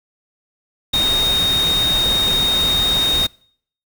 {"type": "tone in noise", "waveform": "sine", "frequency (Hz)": 3713, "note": "A#7", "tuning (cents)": -8, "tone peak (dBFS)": -14, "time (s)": [0.93, 3.27], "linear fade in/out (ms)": 10, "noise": "pink", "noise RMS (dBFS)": -24, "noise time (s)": [0.93, 3.27], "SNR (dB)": 7, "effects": ["noise-tail reverb RT60 0.6 s tail -26 dB re dry"]}